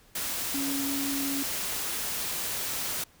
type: tone in noise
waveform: sine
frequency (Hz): 277.2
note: C#4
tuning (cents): 0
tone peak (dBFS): -30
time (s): 0.54-1.43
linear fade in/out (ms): 5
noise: white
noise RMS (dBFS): -32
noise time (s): 0.15-3.04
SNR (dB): -1
effects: pink hiss -59 dBFS RMS until 3.2 s